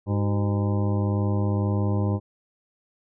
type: harmonic tone with a mistuned harmonic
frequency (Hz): 101.9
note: G#2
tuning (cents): -32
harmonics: 1 / 2 / 3 / 4 / 5 / 6 / 8 / 9 / 10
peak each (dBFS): -22 / -28 / -32 / -34 / -36 / -38 / -40 / -41 / -42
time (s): 0.06-2.2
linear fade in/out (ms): 50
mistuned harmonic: 4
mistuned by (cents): -110
effects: none